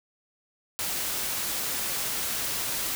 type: noise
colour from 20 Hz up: white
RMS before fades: -30 dBFS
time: 0.79-2.95 s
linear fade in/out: 0 ms
effects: none